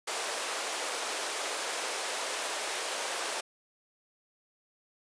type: high-pass noise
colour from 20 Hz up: pink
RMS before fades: -34 dBFS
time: 0.07-3.41 s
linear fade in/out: 10 ms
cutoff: 440 Hz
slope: 24 dB/octave
effects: resampled to 22050 Hz